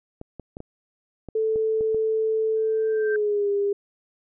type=clicks; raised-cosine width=2 ms; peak=-23 dBFS; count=8; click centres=0.214 / 0.397 / 0.569 / 0.604 / 1.287 / 1.559 / 1.809 / 1.946 s
type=tone with pitch glide; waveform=sine; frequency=440 to 403.5 Hz; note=A4 to G#4; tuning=0 to -50 cents; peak=-20 dBFS; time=1.35-3.73 s; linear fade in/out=5 ms; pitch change=-150 cents; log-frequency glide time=2.89-3.5 s
type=tone with exponential growth; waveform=sine; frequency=1568 Hz; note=G6; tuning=in tune; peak=-26 dBFS; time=2.56-3.16 s; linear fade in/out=2 ms; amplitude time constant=130 ms
effects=none